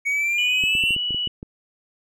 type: exponential sweep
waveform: triangle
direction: up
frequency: 2228 to 2777 Hz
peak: -18 dBFS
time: 0.05-0.96 s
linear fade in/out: 20 ms
type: tone with pitch glide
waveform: sine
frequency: 2960 to 2943 Hz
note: F#7 to F#7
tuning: 0 to -10 cents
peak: -22 dBFS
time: 0.38-1.28 s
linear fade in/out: 5 ms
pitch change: -10 cents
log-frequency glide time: 0.65-0.86 s
type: clicks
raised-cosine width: 3 ms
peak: -21 dBFS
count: 9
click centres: 0.638 / 0.752 / 0.838 / 0.907 / 0.964 / 1.107 / 1.146 / 1.273 / 1.429 s
effects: none